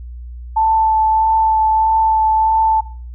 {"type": "tone with vibrato", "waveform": "sine", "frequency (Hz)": 880, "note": "A5", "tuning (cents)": 0, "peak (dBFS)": -11, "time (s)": [0.56, 2.81], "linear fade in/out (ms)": 10, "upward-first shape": "sine", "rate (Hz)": 1.6, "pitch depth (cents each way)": 11, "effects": ["noise-tail reverb RT60 0.4 s tail -17 dB re dry", "added 60 Hz sine -28 dBFS peak until 3.14 s"]}